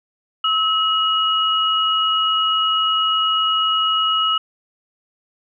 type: tone pair together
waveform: sine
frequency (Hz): 1291.8 / 2900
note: E6 / F#7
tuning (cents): -35 / -35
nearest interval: octave + major second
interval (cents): 1400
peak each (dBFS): -18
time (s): 0.44-4.38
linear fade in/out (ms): 5
effects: none